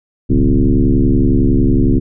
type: tone with frequency modulation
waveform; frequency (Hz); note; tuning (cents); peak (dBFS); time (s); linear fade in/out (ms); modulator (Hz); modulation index
sine; 116.5; A#2; -1; -8; 0.29-2; 20; 70.9; 3.1
effects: none